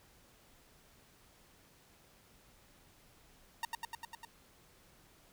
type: tone with echo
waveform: sawtooth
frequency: 923 Hz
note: A#5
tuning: 17 cents flat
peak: -30 dBFS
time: 3.63-3.65 s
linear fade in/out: 2 ms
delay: 100 ms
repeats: 6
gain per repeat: -2 dB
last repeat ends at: 4.25 s
effects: pink hiss -64 dBFS RMS until 5.32 s